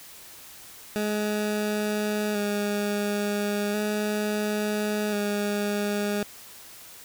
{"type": "tone with vibrato", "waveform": "20% pulse", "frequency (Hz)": 208, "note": "G#3", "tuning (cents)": 3, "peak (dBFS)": -20, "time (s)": [0.96, 6.23], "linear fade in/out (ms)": 0, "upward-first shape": "square", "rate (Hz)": 0.36, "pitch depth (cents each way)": 19, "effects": ["white hiss -46 dBFS RMS until 7.04 s"]}